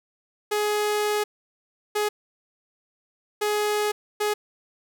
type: tone bursts at uneven times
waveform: sawtooth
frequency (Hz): 419.2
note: G#4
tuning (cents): +16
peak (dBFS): -18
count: 4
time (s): 0.51-1.24 / 1.95-2.09 / 3.41-3.92 / 4.2-4.34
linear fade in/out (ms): 10
effects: none